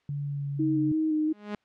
sine tone with pitch glide, 143.3 to 141.16 Hz, D3 to C#3, -42 to +32 cents, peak -29 dBFS, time 0.09-0.92 s, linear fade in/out 2 ms, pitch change -26 cents, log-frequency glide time 0.24-0.48 s
sine tone with vibrato, 311.1 Hz, D#4, in tune, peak -23 dBFS, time 0.59-1.33 s, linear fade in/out 10 ms, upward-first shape square, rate 2.9 Hz, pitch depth 19 cents each way
sawtooth tone with exponential growth, 207.7 Hz, G#3, in tune, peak -25 dBFS, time 1.26-1.55 s, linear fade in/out 2 ms, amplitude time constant 63 ms
effects white hiss -70 dBFS RMS until 1.64 s + low-pass 3000 Hz 12 dB/octave

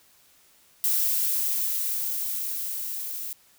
violet noise with level ramp, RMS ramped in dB -23 to -34 dBFS, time 0.84-3.33 s, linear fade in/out 0 ms, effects white hiss -59 dBFS RMS until 3.58 s

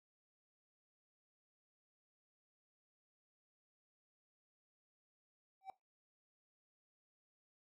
triangle tone with exponential growth, 770 Hz, G5, 31 cents flat, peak -38 dBFS, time 5.61-5.7 s, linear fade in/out 1 ms, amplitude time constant 19 ms, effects noise-tail reverb RT60 0.2 s tail -19 dB re dry + tanh soft clip ceiling -34 dBFS

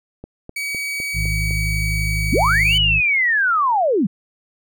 click train, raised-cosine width 2 ms, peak -20 dBFS, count 6, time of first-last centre 0.24-1.509 s, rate 3.94 Hz
40% pulse tone, 2268 Hz, C#7, 39 cents sharp, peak -22 dBFS, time 0.56-2.78 s, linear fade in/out 5 ms
harmonic tone, 51.91 Hz, G#1, in tune, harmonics 1 / 2 / 3, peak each -21 / -25 / -26 dBFS, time 1.13-3.02 s, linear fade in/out 50 ms
sine linear two-way sweep, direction up then down, 159.4 to 3038 to 159.4 Hz, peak -14 dBFS, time 2.32-4.07 s, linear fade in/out 10 ms, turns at 2.76 s
effects none

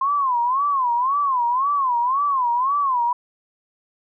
sine tone with vibrato, 1046.5 Hz, C6, in tune, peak -17 dBFS, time 0.01-3.13 s, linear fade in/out 5 ms, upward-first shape sine, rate 1.9 Hz, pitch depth 180 cents each way, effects none

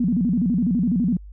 sine tone with vibrato, 207.7 Hz, G#3, in tune, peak -17 dBFS, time 0-1.17 s, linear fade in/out 5 ms, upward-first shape square, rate 12 Hz, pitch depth 260 cents each way, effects added 50 Hz sine -37 dBFS peak until 1.32 s

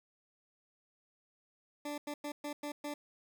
20% pulse tone bursts at uneven times, 293.1 Hz, D4, 3 cents flat, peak -33 dBFS, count 6, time 1.85-1.98 / 2.07-2.14 / 2.24-2.32 / 2.44-2.53 / 2.63-2.72 / 2.84-2.94 s, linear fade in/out 5 ms, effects none

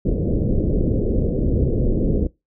pink low-pass noise, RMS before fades -19 dBFS, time 0.05-2.27 s, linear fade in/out 5 ms, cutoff 520 Hz, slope 48 dB/octave, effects noise-tail reverb RT60 0.2 s tail -20 dB re dry

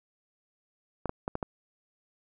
clicks, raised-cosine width 1 ms, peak -17 dBFS, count 5, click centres 1.057 / 1.094 / 1.279 / 1.354 / 1.428 s, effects none

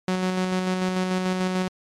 sawtooth tone with tremolo, 184.8 Hz, F#3, 2 cents flat, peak -17 dBFS, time 0.08-1.68 s, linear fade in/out 2 ms, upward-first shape square, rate 6.8 Hz, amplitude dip 30%, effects low-pass 7000 Hz 12 dB/octave + MP3 96 kbps

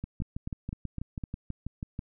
two click trains, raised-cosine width 5 ms, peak -22 / -22 dBFS, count 13 / 5, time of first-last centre 0.04-1.991 / 0.22-1.238 s, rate 6.15 / 3.93 Hz, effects none

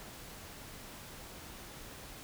silence, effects pink hiss -49 dBFS RMS until 2.23 s

